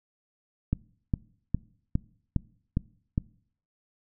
click train, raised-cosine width 5 ms, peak -12 dBFS, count 7, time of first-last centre 0.73-3.179 s, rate 2.45 Hz, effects noise-tail reverb RT60 0.6 s tail -23 dB re dry

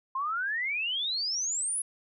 sine exponential sweep, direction up, 1034 to 10630 Hz, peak -28 dBFS, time 0.15-1.82 s, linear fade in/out 5 ms, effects none

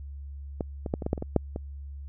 clicks, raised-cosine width 2 ms, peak -15 / -19 / -12 / -20 / -15 / -11 / -22 / -18 / -7 / -20 dBFS, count 10, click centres 0.608 / 0.862 / 0.939 / 1.022 / 1.064 / 1.131 / 1.178 / 1.224 / 1.363 / 1.561 s, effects added 70 Hz sine -37 dBFS peak until 2.08 s

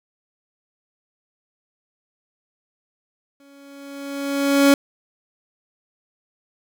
30% pulse tone with exponential growth, 279.6 Hz, C#4, 15 cents sharp, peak -7 dBFS, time 3.4-4.74 s, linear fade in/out 2 ms, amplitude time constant 290 ms, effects none

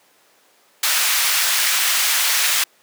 pink high-pass noise, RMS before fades -18 dBFS, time 0.83-2.64 s, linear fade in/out 5 ms, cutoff 1700 Hz, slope 12 dB/octave, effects pink hiss -55 dBFS RMS until 2.82 s + high-pass 400 Hz 12 dB/octave

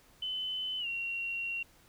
sine tone with pitch glide, 3030 to 2747 Hz, F#7 to F7, +40 to -29 cents, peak -33 dBFS, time 0.22-1.63 s, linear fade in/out 5 ms, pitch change -169 cents, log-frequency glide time 0.79-0.87 s, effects pink hiss -62 dBFS RMS until 1.88 s

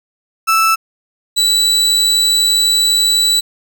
35% pulse tone pair in turn, 1318.5 / 3951 Hz, E6 / B7, 0 / 0 cents, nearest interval octave + perfect fifth, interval 1900 cents, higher second, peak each -8 dBFS, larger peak neither, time 0.47-0.76 / 1.36-3.41 s, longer second, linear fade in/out 20 ms, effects none

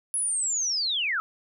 sine linear sweep, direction down, 10520 to 1244.5 Hz, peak -24 dBFS, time 0.14-1.2 s, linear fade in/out 0 ms, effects none

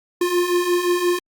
square beating tone pair, 349.2 / 354.9 Hz, F4 / F4, 0 / +28 cents, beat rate 5.7 Hz, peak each -24 / -19 dBFS, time 0.21-1.19 s, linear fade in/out 5 ms, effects Opus 48 kbps

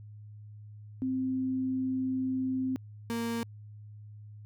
sine / 35% pulse tone pair in turn, 260.2 / 231.8 Hz, C4 / A#3, -9 / -10 cents, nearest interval major second, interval 201 cents, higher first, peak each -28 / -29 dBFS, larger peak first, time 1.02-2.76 / 3.1-3.43 s, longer first, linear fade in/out 0 ms, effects added 105 Hz sine -45 dBFS peak until 4.45 s

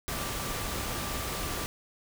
sine tone in noise, 1174.7 Hz, D6, in tune, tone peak -43 dBFS, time 0.08-1.66 s, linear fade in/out 0 ms, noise pink, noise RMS -34 dBFS, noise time 0.08-1.66 s, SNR -12 dB, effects none

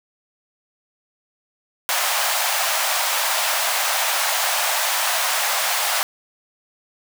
pink high-pass noise, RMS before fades -21 dBFS, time 1.89-6.03 s, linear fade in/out 0 ms, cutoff 620 Hz, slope 48 dB/octave, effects none

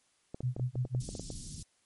clicks, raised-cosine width 2 ms, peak -26 dBFS, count 11, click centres 0.345 / 0.406 / 0.565 / 0.597 / 0.756 / 0.852 / 0.949 / 1.09 / 1.152 / 1.196 / 1.303 s
sine tone with tremolo, 125.4 Hz, B2, 27 cents sharp, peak -27 dBFS, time 0.43-1.07 s, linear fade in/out 5 ms, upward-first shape sine, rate 6 Hz, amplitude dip 100%
pink band-stop noise, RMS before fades -43 dBFS, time 1-1.63 s, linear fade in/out 5 ms, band 240 to 4700 Hz, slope 24 dB/octave
effects white hiss -71 dBFS RMS until 1.85 s + MP3 48 kbps

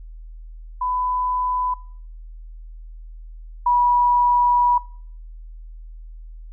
sine tone pair in turn, 1000 / 973.2 Hz, B5 / B5, +21 / -26 cents, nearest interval unison, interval 47 cents, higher first, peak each -20 / -14 dBFS, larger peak second, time 0.81-1.74 / 3.66-4.78 s, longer second, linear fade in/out 5 ms, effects noise-tail reverb RT60 0.6 s tail -23 dB re dry + added 40 Hz sine -35 dBFS peak until 6.52 s

